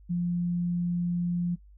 sine tone, 174.61 Hz, F3, in tune, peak -25 dBFS, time 0.09-1.56 s, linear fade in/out 20 ms, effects noise-tail reverb RT60 0.1 s tail -23 dB re dry + added 50 Hz sine -50 dBFS peak until 1.77 s

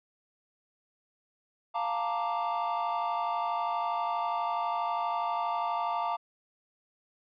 triangle chord, Bb major seventh, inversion second, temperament equal, 698.5 / 880 / 932.3 / 1174.7 Hz, F5 / A5 / Bb5 / D6, 0 / 0 / 0 / 0 cents, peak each -31 / -33 / -31 / -32 dBFS, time 1.74-6.17 s, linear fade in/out 20 ms, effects tanh soft clip ceiling -19 dBFS + resampled to 11025 Hz

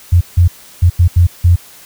sine tone bursts at uneven times, 87.31 Hz, F2, in tune, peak -4 dBFS, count 6, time 0.12-0.21 / 0.37-0.48 / 0.82-0.9 / 0.99-1.08 / 1.16-1.27 / 1.44-1.56 s, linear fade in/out 10 ms, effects white hiss -39 dBFS RMS until 1.85 s

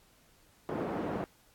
pink band-pass noise, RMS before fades -35 dBFS, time 0.69-1.24 s, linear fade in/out 0 ms, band 190 to 810 Hz, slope 12 dB/octave, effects pink hiss -64 dBFS RMS until 1.54 s + AAC 64 kbps

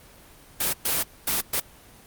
white noise bursts at uneven times, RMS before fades -24 dBFS, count 4, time 0.6-0.73 / 0.85-1.03 / 1.27-1.41 / 1.53-1.6 s, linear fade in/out 5 ms, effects pink hiss -50 dBFS RMS until 2.06 s + Opus 24 kbps

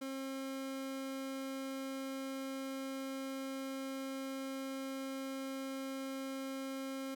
30% pulse tone, 268.3 Hz, C4, 44 cents sharp, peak -37 dBFS, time 0.01-7.15 s, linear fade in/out 10 ms, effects none

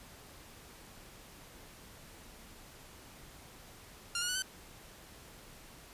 10% pulse tone with pitch steps, 1396.9 / 1438.7 / 1481.7 / 1526 Hz, F6 / F#6 / F#6 / G6, 0 / -49 / +2 / -47 cents, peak -24 dBFS, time 4.15-4.422 s, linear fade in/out 2 ms, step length 68 ms, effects pink hiss -54 dBFS RMS until 5.93 s + resampled to 32000 Hz

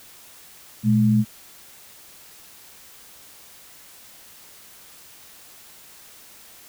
sine tone pair together, 119.12 / 212.4 Hz, A#2 / G#3, +38 / +39 cents, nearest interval minor seventh, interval 1001 cents, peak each -19 / -16 dBFS, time 0.83-1.25 s, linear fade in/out 50 ms, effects white hiss -47 dBFS RMS until 6.68 s

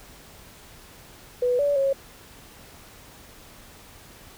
sine tone with pitch steps, 493.6 / 574 / 546 Hz, B4 / D5 / C#5, -1 / -40 / -26 cents, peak -19 dBFS, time 1.42-1.93 s, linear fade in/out 5 ms, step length 170 ms, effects pink hiss -48 dBFS RMS until 4.37 s

